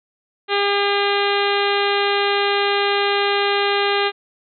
harmonic tone, 403.3 Hz, G4, 49 cents sharp, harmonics 1 / 2 / 3 / 4 / 5 / 6 / 7 / 8 / 9 / 10, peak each -20 / -23 / -25 / -26 / -27 / -28 / -28 / -29 / -30 / -30 dBFS, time 0.48-4.12 s, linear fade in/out 50 ms, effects none

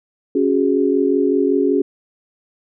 sine chord, C# suspended fourth, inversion none, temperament equal, 277.2 / 370 / 415.3 Hz, C#4 / F#4 / G#4, 0 / 0 / 0 cents, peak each -17 / -18 / -18 dBFS, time 0.35-1.82 s, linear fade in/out 5 ms, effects none

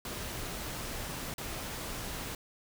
pink noise with dropouts, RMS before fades -39 dBFS, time 0.05-2.35 s, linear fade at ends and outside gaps 2 ms, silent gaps 1.34-1.381 s, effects none

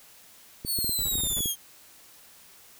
clicks, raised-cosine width 3 ms, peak -22 dBFS, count 8, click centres 0.649 / 0.788 / 0.845 / 0.894 / 1.155 / 1.236 / 1.406 / 1.458 s
5% pulse linear sweep, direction down, 4505 to 3179 Hz, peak -19 dBFS, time 0.65-1.56 s, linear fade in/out 50 ms
brown noise bursts, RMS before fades -36 dBFS, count 7, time 0.99-1.395 s, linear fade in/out 0 ms, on 33 ms, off 29 ms
effects white hiss -53 dBFS RMS until 2.79 s

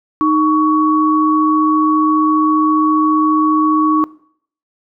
sine tone pair together, 309.7 / 1121.3 Hz, D#4 / C#6, -8 / +20 cents, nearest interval octave + minor seventh, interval 2228 cents, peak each -13 dBFS, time 0.21-4.04 s, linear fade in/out 0 ms, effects noise-tail reverb RT60 0.6 s tail -20 dB re dry

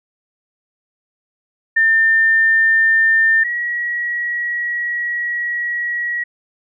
sine tone pair in turn, 1800 / 1914.6 Hz, A6 / A#6, +39 / +46 cents, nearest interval minor second, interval 107 cents, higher second, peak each -10 / -18 dBFS, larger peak first, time 1.76-3.44 / 3.44-6.24 s, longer second, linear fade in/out 10 ms, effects none

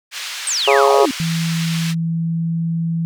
white band-pass noise, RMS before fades -28 dBFS, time 0.11-1.95 s, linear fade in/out 50 ms, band 1600 to 4500 Hz, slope 12 dB/octave
sine exponential sweep, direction down, 8890 to 246.9 Hz, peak -17 dBFS, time 0.47-1.11 s, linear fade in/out 2 ms
harmonic tone, 138.59 Hz, C#3, in tune, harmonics 3 / 4 / 5 / 6 / 7 / 8 / 9, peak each -14 / -16 / -18 / -20 / -21 / -22 / -23 dBFS, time 0.67-1.06 s, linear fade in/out 10 ms
sine tone with pitch glide, 164.81 to 165.76 Hz, E3 to E3, 0 to +10 cents, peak -17 dBFS, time 1.2-3.05 s, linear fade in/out 0 ms, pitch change +10 cents, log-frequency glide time 1.76-2.53 s
effects none

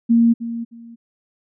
sine tone with echo, 232.3 Hz, A#3, 6 cents flat, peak -10 dBFS, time 0.09-0.34 s, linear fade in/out 20 ms, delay 310 ms, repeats 2, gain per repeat -13 dB, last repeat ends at 0.96 s, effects none

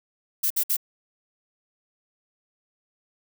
violet noise bursts, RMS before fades -23 dBFS, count 3, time 0.43-0.768 s, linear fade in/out 10 ms, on 74 ms, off 58 ms, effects none

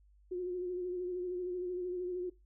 sine tone with vibrato, 360.4 Hz, F#4, 45 cents flat, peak -34 dBFS, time 0.31-2.3 s, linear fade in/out 10 ms, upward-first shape sine, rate 13 Hz, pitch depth 36 cents each way, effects noise-tail reverb RT60 0.2 s tail -18 dB re dry + added 50 Hz sine -61 dBFS peak until 2.45 s

